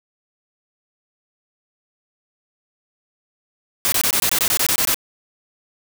white noise bursts, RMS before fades -18 dBFS, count 12, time 3.85-4.944 s, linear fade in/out 0 ms, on 71 ms, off 22 ms, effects none

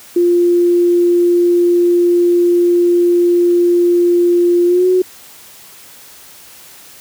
sine tone with pitch glide, 349.2 to 367.8 Hz, F4 to F#4, 0 to -10 cents, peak -8 dBFS, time 0.16-5.02 s, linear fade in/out 5 ms, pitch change +90 cents, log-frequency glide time 4.66-4.87 s, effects white hiss -39 dBFS RMS until 7 s + high-pass 60 Hz 12 dB/octave

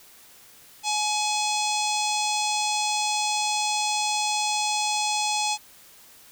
harmonic tone, 845 Hz, G#5, 30 cents sharp, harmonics 1 / 3 / 4 / 5 / 6 / 7 / 8 / 9 / 10, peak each -26 / -31 / -32 / -33 / -34 / -34 / -35 / -36 / -36 dBFS, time 0.83-5.58 s, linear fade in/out 50 ms, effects white hiss -51 dBFS RMS until 6.31 s

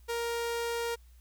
sawtooth tone, 468.1 Hz, A#4, 7 cents sharp, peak -27 dBFS, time 0.08-0.96 s, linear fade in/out 20 ms, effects added 60 Hz sine -53 dBFS peak until 1.2 s + white hiss -68 dBFS RMS until 1.2 s

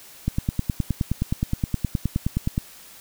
click train, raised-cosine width 5 ms, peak -9 dBFS, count 23, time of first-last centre 0.28-2.579 s, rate 9.57 Hz, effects white hiss -46 dBFS RMS until 3 s

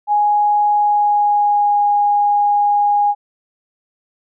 sine tone with pitch glide, 830.6 to 822 Hz, G#5 to G#5, 0 to -18 cents, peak -11 dBFS, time 0.07-3.15 s, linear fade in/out 50 ms, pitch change -18 cents, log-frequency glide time 0.75-1.82 s, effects none

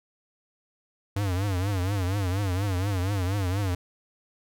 square tone with vibrato, 95.7 Hz, G2, 41 cents flat, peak -25 dBFS, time 1.16-3.75 s, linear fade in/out 5 ms, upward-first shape triangle, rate 4.2 Hz, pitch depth 160 cents each way, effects none

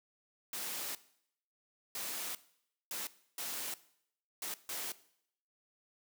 white noise bursts at uneven times, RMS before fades -40 dBFS, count 6, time 0.53-0.95 / 1.95-2.35 / 2.91-3.07 / 3.38-3.74 / 4.42-4.54 / 4.69-4.92 s, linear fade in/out 2 ms, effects noise-tail reverb RT60 0.7 s tail -18 dB re dry + high-pass 200 Hz 12 dB/octave

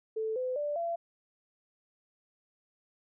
sine tone with pitch steps, 440 / 508.4 / 587.3 / 678.6 Hz, A4 / C5 / D5 / F5, 0 / -50 / 0 / -50 cents, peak -30 dBFS, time 0.16-0.96 s, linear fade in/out 10 ms, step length 200 ms, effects none

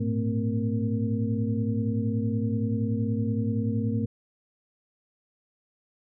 sine tone cluster, 106.6 / 117.2 / 223.2 / 259.1 / 466 Hz, G#2 / A#2 / A3 / C4 / A#4, +46 / +10 / +25 / -17 / -1 cents, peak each -28 / -33 / -28 / -32 / -37 dBFS, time 0-4.06 s, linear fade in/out 10 ms, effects none

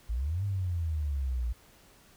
sine exponential two-way sweep, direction up then down, 52.7 to 101.9 to 57.2 Hz, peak -28 dBFS, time 0.09-1.53 s, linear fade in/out 10 ms, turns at 0.44 s, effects pink hiss -59 dBFS RMS until 2.16 s

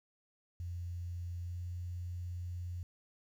sine tone with pitch glide, 87.3 to 88.31 Hz, F2 to F2, 0 to +20 cents, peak -38 dBFS, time 0.6-2.83 s, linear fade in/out 0 ms, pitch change +20 cents, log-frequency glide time 1.41-1.61 s, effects 11-bit

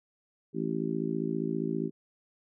harmonic tone, 55 Hz, A1, in tune, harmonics 3 / 4 / 5 / 6 / 7, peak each -35 / -35 / -35 / -35 / -35 dBFS, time 0.53-1.91 s, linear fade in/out 50 ms, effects none

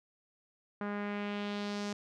sawtooth tone with low-pass filter sweep, 204.9 Hz, G#3, 23 cents flat, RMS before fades -37 dBFS, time 0.81-1.93 s, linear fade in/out 2 ms, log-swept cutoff 1500 to 6200 Hz, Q 1.8, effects none

